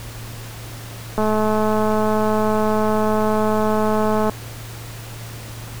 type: click train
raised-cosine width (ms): 1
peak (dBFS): -7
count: 671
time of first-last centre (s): 1.18-4.296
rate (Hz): 215
effects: added 114 Hz sine -33 dBFS peak until 5.8 s + pink hiss -37 dBFS RMS until 5.8 s